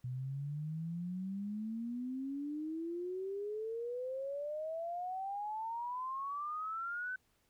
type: exponential sweep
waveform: sine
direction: up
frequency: 123.47 to 1528 Hz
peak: -37 dBFS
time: 0.04-7.16 s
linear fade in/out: 5 ms
effects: pink hiss -75 dBFS RMS until 7.49 s